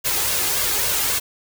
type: noise with flanger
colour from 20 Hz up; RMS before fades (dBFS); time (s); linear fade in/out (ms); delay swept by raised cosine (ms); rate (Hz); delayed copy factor
white; -21; 0.04-1.2; 20; 1.8 to 2.46; 3.6; +0.55
effects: none